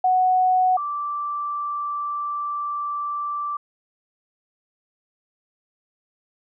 sine tone pair in turn, 740 / 1169.9 Hz, F#5 / D6, 0 / -7 cents, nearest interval minor sixth, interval 793 cents, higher second, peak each -15 / -24 dBFS, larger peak first, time 0.04-0.77 / 0.77-3.57 s, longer second, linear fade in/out 5 ms, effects none

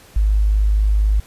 sine tone, 51.91 Hz, G#1, in tune, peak -12 dBFS, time 0.16-1.2 s, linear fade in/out 5 ms, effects pink hiss -46 dBFS RMS until 1.26 s + resampled to 32000 Hz

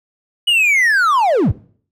triangle linear sweep, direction down, 2960 to 55 Hz, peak -9 dBFS, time 0.47-1.52 s, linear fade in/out 10 ms, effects noise-tail reverb RT60 0.5 s tail -20 dB re dry

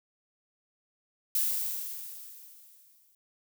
violet noise with exponential decay, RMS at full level -26 dBFS, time 1.35-3.15 s, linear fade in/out 2 ms, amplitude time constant 390 ms, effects none

